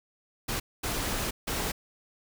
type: noise bursts at uneven times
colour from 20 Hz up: pink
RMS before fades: -31 dBFS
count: 3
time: 0.48-0.6 / 0.83-1.31 / 1.47-1.72 s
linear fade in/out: 10 ms
effects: none

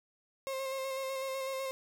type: tone with vibrato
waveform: 35% pulse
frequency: 533 Hz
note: C5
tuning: 32 cents sharp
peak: -33 dBFS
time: 0.47-1.71 s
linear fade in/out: 0 ms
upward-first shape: square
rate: 8 Hz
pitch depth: 19 cents each way
effects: none

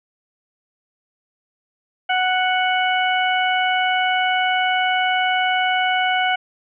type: harmonic tone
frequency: 740 Hz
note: F#5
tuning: in tune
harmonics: 1 / 2 / 3 / 4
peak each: -19 / -22 / -24 / -25 dBFS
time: 2.09-6.36 s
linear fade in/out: 10 ms
effects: none

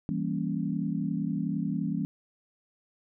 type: chord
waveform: sine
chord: E diminished seventh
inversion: none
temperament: equal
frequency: 164.81 / 196 / 233.1 / 277.2 Hz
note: E3 / G3 / Bb3 / Db4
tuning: 0 / 0 / 0 / 0 cents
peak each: -32 / -32 / -34 / -34 dBFS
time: 0.09-2.05 s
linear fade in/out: 0 ms
effects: none

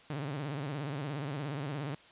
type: tone with vibrato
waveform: sawtooth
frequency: 143.1 Hz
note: D3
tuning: 45 cents flat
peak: -31 dBFS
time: 0.1-1.95 s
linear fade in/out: 2 ms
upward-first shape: sine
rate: 17 Hz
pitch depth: 140 cents each way
effects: white hiss -57 dBFS RMS until 2.11 s + resampled to 8000 Hz

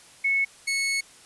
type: tone pair in turn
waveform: sine / sawtooth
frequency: 2200 / 2200 Hz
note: C#7 / C#7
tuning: -14 / -14 cents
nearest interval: unison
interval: 0 cents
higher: neither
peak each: -20 dBFS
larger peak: neither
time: 0.24-0.45 / 0.67-1.01 s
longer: second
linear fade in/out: 10 ms
effects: white hiss -51 dBFS RMS until 1.25 s + resampled to 24000 Hz

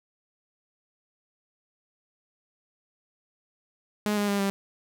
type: tone with pitch steps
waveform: sawtooth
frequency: 209.2 / 205.1 / 201.1 / 197.23 Hz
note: G#3 / G#3 / G3 / G3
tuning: +13 / -21 / +44 / +11 cents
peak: -20 dBFS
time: 4.06-4.5 s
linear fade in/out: 0 ms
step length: 110 ms
effects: none

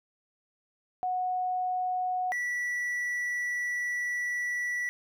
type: tone pair in turn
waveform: sine / triangle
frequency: 734 / 1954 Hz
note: F#5 / B6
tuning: -14 / -19 cents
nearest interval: octave + perfect fourth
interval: 1695 cents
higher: second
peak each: -27 dBFS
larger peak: neither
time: 1.03-2.32 / 2.32-4.89 s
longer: second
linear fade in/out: 0 ms
effects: none

